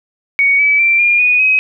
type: tone with pitch steps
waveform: sine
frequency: 2237 / 2293 / 2351 / 2410 / 2471 / 2533 Hz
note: C#7 / D7 / D7 / D7 / D#7 / D#7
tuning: +15 / -42 / +1 / +44 / -13 / +30 cents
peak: -8 dBFS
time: 0.39-1.59 s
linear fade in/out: 0 ms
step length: 200 ms
effects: none